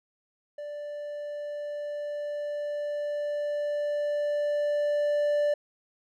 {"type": "tone with level ramp", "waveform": "triangle", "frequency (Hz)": 587.3, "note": "D5", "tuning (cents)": 0, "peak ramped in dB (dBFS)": [-33, -20], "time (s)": [0.58, 5.54], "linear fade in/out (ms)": 5, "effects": []}